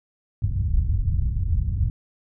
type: low-pass noise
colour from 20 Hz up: white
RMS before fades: -22 dBFS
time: 0.42-1.9 s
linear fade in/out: 2 ms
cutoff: 100 Hz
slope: 24 dB/octave
effects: none